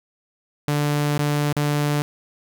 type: tone with dropouts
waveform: sawtooth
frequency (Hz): 146.83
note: D3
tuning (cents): 0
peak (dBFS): -15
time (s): 0.68-2.02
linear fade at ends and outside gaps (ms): 0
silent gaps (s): 1.179-1.19 / 1.527-1.566
effects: none